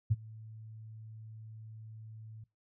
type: tone with ADSR envelope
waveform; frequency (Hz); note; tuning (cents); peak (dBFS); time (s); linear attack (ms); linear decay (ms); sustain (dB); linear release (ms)
sine; 110; A2; 0; -22; 0.1-2.44; 16; 33; -24; 5
effects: noise-tail reverb RT60 0.2 s tail -21 dB re dry